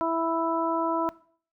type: harmonic tone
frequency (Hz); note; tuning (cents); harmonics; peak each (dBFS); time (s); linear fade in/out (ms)
329.6; E4; 0; 1 / 2 / 3 / 4; -29 / -28 / -28 / -33; 0.01-1.09; 0
effects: noise-tail reverb RT60 0.5 s tail -20 dB re dry

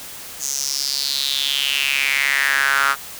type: tone with high-pass filter sweep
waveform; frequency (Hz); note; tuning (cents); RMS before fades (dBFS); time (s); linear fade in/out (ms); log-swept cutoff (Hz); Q
sawtooth; 138.59; C#3; 0; -20; 0.39-2.96; 50; 6700 to 1300; 5.4
effects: white hiss -35 dBFS RMS until 3.19 s

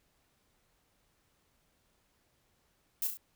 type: noise with echo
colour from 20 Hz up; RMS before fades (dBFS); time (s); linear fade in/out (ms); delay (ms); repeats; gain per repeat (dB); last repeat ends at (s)
violet; -32; 3.02-3.07; 2; 34; 3; -5; 3.172
effects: pink hiss -73 dBFS RMS until 3.35 s

